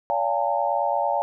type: tone cluster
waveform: sine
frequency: 573 / 697 / 815 / 904 Hz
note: D5 / F5 / G#5 / A5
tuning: -43 / -4 / -33 / +47 cents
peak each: -26 dBFS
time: 0.1-1.22 s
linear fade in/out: 0 ms
effects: none

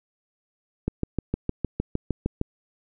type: click train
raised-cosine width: 3 ms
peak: -11 dBFS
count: 11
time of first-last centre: 0.88-2.414 s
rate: 6.52 Hz
effects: none

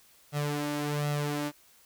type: tone with flanger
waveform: sawtooth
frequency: 146.83 Hz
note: D3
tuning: in tune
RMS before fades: -31 dBFS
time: 0.32-1.52 s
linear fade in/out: 50 ms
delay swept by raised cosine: 1.5 to 3.3 ms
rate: 1.3 Hz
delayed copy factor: +0.65
effects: white hiss -60 dBFS RMS until 1.85 s

